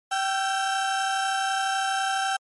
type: tone cluster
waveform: 35% pulse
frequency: 774 / 1346 / 1580 Hz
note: G5 / E6 / G6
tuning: -22 / +36 / +13 cents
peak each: -23 / -30 / -30 dBFS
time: 0.11-2.37 s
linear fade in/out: 10 ms
effects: MP3 48 kbps